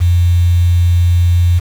sine tone with quantisation, 87.2 Hz, F2, 2 cents flat, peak -7 dBFS, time 0-1.6 s, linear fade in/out 20 ms, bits 5, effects none

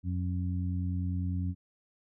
harmonic tone, 90 Hz, F#2, 47 cents flat, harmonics 1 / 2 / 3, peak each -30 / -36 / -40 dBFS, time 0.03-1.55 s, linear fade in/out 50 ms, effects none

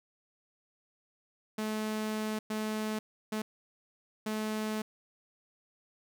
sawtooth tone bursts at uneven times, 215.8 Hz, A3, 33 cents flat, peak -28 dBFS, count 4, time 1.58-2.39 / 2.5-2.99 / 3.32-3.42 / 4.26-4.82 s, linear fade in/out 5 ms, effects none

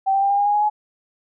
sine tone with pitch steps, 775 / 784.5 / 794 / 803.7 / 813.5 / 823.5 / 833.5 / 843.7 Hz, G5 / G5 / G5 / G5 / G#5 / G#5 / G#5 / G#5, -20 / +1 / +22 / +43 / -36 / -15 / +6 / +27 cents, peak -15 dBFS, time 0.06-0.7 s, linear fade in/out 20 ms, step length 80 ms, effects none

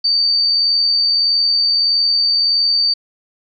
sine tone with amplitude modulation, 4600 Hz, D8, 37 cents flat, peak -10 dBFS, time 0.04-2.94 s, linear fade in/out 10 ms, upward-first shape sine, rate 81.6 Hz, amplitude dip 30%, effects MP3 96 kbps

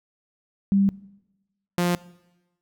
sine / sawtooth tone pair in turn, 197.3 / 175.77 Hz, G3 / F3, +11 / +11 cents, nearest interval major second, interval 200 cents, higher first, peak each -16 dBFS, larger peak neither, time 0.72-0.89 / 1.78-1.95 s, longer neither, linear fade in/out 0 ms, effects noise-tail reverb RT60 1.0 s tail -21 dB re dry

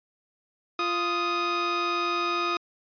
sawtooth tone pair together, 347.1 / 1246 Hz, F4 / D#6, -11 / +2 cents, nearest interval octave + minor seventh, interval 2213 cents, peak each -26 / -22 dBFS, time 0.79-2.57 s, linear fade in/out 2 ms, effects resampled to 11025 Hz

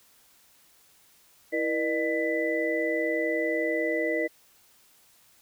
sine tone cluster, 327.9 / 477.1 / 608 / 1992 Hz, E4 / A#4 / D#5 / B6, -9 / +40 / -40 / +14 cents, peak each -30 dBFS, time 1.52-4.28 s, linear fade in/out 20 ms, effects white hiss -60 dBFS RMS until 5.41 s

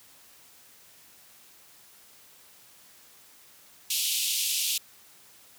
pink band-pass noise, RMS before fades -28 dBFS, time 3.9-4.78 s, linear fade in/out 5 ms, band 2700 to 16000 Hz, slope 48 dB/octave, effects white hiss -55 dBFS RMS until 5.58 s + high-pass 60 Hz 12 dB/octave

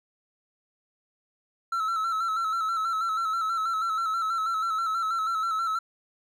triangle tone with vibrato, 1323 Hz, E6, 6 cents sharp, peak -23 dBFS, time 1.72-5.79 s, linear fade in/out 5 ms, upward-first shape square, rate 6.2 Hz, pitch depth 41 cents each way, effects none

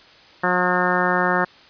harmonic tone, 180 Hz, F#3, 47 cents flat, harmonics 1 / 2 / 3 / 4 / 5 / 6 / 7 / 8 / 9 / 10, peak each -26 / -26 / -26 / -26 / -26 / -26 / -26 / -26 / -26 / -26 dBFS, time 0.43-1.45 s, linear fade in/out 10 ms, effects white hiss -48 dBFS RMS until 1.69 s + resampled to 11025 Hz

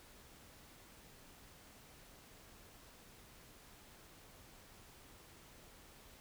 silence, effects pink hiss -60 dBFS RMS until 6.2 s

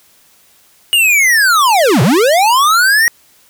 square linear two-way sweep, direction down then up, 2900 to 110 to 1909 Hz, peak -8 dBFS, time 0.93-3.08 s, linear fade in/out 0 ms, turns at 2.02 s, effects white hiss -49 dBFS RMS until 3.49 s

